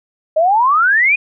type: exponential sweep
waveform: sine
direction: up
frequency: 608 to 2509 Hz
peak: -9 dBFS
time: 0.36-1.16 s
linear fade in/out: 10 ms
effects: none